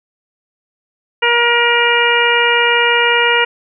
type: harmonic tone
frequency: 474.4 Hz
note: A#4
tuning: 30 cents sharp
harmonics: 1 / 2 / 3 / 4 / 5 / 6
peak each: -17 / -17 / -17 / -17 / -17 / -17 dBFS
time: 1.22-3.45 s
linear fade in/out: 10 ms
effects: none